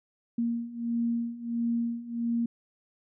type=beating tone pair; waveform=sine; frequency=233.1 / 234.6 Hz; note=A#3 / A#3; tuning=0 / +11 cents; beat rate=1.5 Hz; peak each=-32 / -29 dBFS; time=0.38-2.46 s; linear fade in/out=5 ms; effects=none